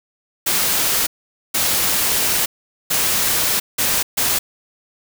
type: noise bursts at uneven times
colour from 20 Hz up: white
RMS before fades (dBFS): -18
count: 5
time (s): 0.46-1.07 / 1.54-2.46 / 2.9-3.6 / 3.78-4.03 / 4.17-4.39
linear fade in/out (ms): 10
effects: none